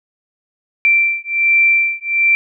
sine beating tone pair, 2349 / 2350.3 Hz, D7 / D7, 0 / +1 cents, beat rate 1.3 Hz, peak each -14 dBFS, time 0.85-2.35 s, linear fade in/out 0 ms, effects none

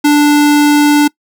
square tone, 293.7 Hz, D4, in tune, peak -6 dBFS, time 0.04-1.08 s, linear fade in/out 10 ms, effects noise-tail reverb RT60 0.1 s tail -23 dB re dry

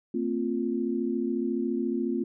sine chord, Bb suspended second, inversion none, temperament equal with one note detuned, 227.4 / 261.6 / 349.2 Hz, Bb3 / C4 / F4, -43 / 0 / 0 cents, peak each -30 dBFS, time 0.14-2.24 s, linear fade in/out 5 ms, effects none

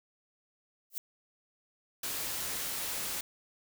violet noise with exponential growth, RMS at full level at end -31 dBFS, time 0.9-0.98 s, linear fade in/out 1 ms, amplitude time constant 16 ms
white noise, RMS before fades -36 dBFS, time 2.03-3.21 s, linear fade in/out 5 ms
effects none

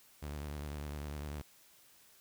sawtooth tone with vibrato, 73.42 Hz, D2, in tune, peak -36 dBFS, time 0.22-1.42 s, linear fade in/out 10 ms, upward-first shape sine, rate 10 Hz, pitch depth 67 cents each way, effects white hiss -63 dBFS RMS until 2.2 s

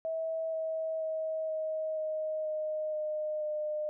sine tone with pitch steps, 647 / 641 / 635.2 / 629.3 / 623.5 / 617.8 / 612.1 / 606.5 Hz, E5 / E5 / D#5 / D#5 / D#5 / D#5 / D#5 / D#5, -32 / -49 / +36 / +19 / +3 / -12 / -28 / -44 cents, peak -31 dBFS, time 0.05-3.89 s, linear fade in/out 0 ms, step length 480 ms, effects none

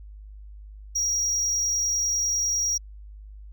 triangle tone, 5690 Hz, F8, 31 cents sharp, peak -21 dBFS, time 0.95-2.78 s, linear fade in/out 10 ms, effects added 51 Hz sine -40 dBFS peak until 3.52 s

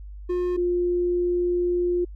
triangle / sine tone pair in turn, 357.4 / 352.9 Hz, F4 / F4, +40 / +18 cents, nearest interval unison, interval 22 cents, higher first, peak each -20 dBFS, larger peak neither, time 0.29-0.57 / 0.57-2.05 s, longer second, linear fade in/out 10 ms, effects added 50 Hz sine -36 dBFS peak until 2.15 s

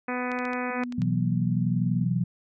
harmonic tone, 249 Hz, B3, 14 cents sharp, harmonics 1 / 2 / 3 / 4 / 5 / 6 / 7 / 8 / 9 / 10, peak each -31 / -34 / -36 / -37 / -38 / -39 / -39 / -40 / -41 / -41 dBFS, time 0.08-0.84 s, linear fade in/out 5 ms
clicks, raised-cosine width 0.2 ms, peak -24 dBFS, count 7, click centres 0.317 / 0.389 / 0.453 / 0.533 / 0.836 / 0.924 / 1.019 s
sine tone with pitch glide, 244.7 to 237 Hz, B3 to A#3, -16 to +29 cents, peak -31 dBFS, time 0.7-2.05 s, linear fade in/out 10 ms, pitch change -55 cents, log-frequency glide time 1.14-1.29 s
sine chord, B suspended fourth, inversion none, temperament equal with one note detuned, 124.26 / 164.81 / 185 Hz, B2 / E3 / F#3, +11 / 0 / 0 cents, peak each -27 dBFS, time 0.98-2.24 s, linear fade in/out 5 ms
effects none

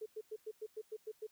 sine tone bursts, 432.8 Hz, A4, 29 cents flat, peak -40 dBFS, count 9, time 0.01-1.269 s, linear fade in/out 10 ms, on 51 ms, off 100 ms, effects white hiss -71 dBFS RMS until 1.31 s

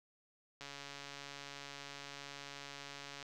click train, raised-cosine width 0.2 ms, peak -30 dBFS, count 370, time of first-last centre 0.61-3.227 s, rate 141 Hz, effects none

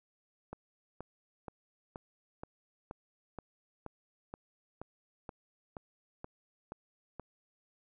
click train, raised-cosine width 1 ms, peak -28 dBFS, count 15, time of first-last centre 0.53-7.197 s, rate 2.1 Hz, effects none

